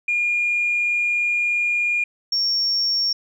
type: tone pair in turn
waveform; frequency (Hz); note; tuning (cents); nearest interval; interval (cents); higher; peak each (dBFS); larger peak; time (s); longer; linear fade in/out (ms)
sine; 2421 / 5503; D#7 / F8; -48 / -26; octave + major second; 1422; second; -17; neither; 0.08-2.04 / 2.32-3.13; first; 5
effects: tanh soft clip ceiling -13 dBFS